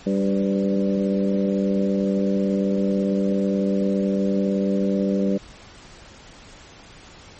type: harmonic tone with a mistuned harmonic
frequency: 98 Hz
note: G2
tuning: in tune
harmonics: 2 / 3 / 4 / 5 / 6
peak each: -20 / -27 / -28 / -27 / -30 dBFS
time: 0.06-5.38 s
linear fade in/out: 10 ms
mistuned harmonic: 5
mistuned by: +34 cents
effects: pink hiss -45 dBFS RMS until 7.39 s + MP3 32 kbps